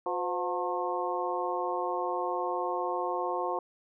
harmonic tone with a mistuned harmonic, 179.5 Hz, F3, 48 cents sharp, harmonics 2 / 3 / 4 / 5 / 6, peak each -35 / -35 / -35 / -35 / -35 dBFS, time 0.06-3.59 s, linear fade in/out 2 ms, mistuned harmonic 3, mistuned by -79 cents, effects none

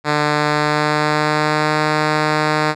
5% pulse tone with pitch glide, 149.3 to 152.97 Hz, D3 to D#3, +29 to -29 cents, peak -3 dBFS, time 0.04-2.75 s, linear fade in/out 50 ms, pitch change +42 cents, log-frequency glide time 0.33-1.79 s, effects low-pass 5000 Hz 12 dB/octave

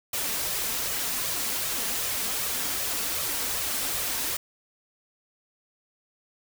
white noise with flanger, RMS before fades -29 dBFS, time 0.13-4.37 s, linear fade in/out 5 ms, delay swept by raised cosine 1.6 to 4.5 ms, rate 2.6 Hz, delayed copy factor +0.5, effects none

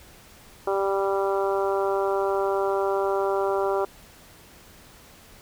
harmonic tone, 196 Hz, G3, in tune, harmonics 2 / 3 / 4 / 5 / 6 / 7, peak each -24 / -28 / -30 / -32 / -34 / -35 dBFS, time 0.67-3.85 s, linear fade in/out 5 ms, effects pink hiss -50 dBFS RMS until 5.41 s

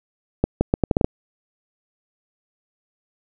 accelerating click train, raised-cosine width 2 ms, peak -3 dBFS, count 8, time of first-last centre 0.44-1.045 s, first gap 170 ms, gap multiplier 0.76, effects none

